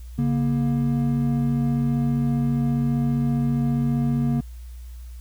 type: tone pair together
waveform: triangle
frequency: 141 / 236 Hz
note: C#3 / A#3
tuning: +30 / +22 cents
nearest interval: major sixth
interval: 892 cents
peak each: -20 dBFS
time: 0.18-4.41 s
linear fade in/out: 10 ms
effects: added 60 Hz sine -35 dBFS peak until 5.2 s + white hiss -56 dBFS RMS until 5.2 s